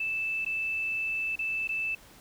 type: tone with dropouts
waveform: sine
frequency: 2637 Hz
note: E7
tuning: in tune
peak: -28 dBFS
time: 0-1.95 s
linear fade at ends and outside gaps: 5 ms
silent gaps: 0.449-0.462 / 1.357-1.39 / 1.675-1.69 s
effects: pink hiss -54 dBFS RMS until 2.2 s